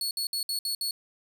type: tone bursts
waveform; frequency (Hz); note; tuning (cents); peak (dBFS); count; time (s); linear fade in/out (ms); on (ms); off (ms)
sawtooth; 4389; C#8; -18; -25; 6; 0.01-0.91; 2; 100; 60
effects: none